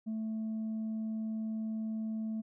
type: tone with tanh clipping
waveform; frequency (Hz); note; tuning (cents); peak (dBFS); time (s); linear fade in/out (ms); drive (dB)
sine; 220; A3; 0; -34; 0.06-2.42; 20; 1
effects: none